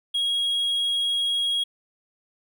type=tone; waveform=triangle; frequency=3296 Hz; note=G#7; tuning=14 cents flat; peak=-20 dBFS; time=0.14-1.64 s; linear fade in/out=10 ms; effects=none